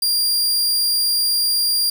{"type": "tone", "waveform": "sawtooth", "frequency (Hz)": 4784, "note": "D8", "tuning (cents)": 31, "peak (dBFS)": -13, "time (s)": [0.02, 1.9], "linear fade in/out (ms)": 5, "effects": ["7-bit"]}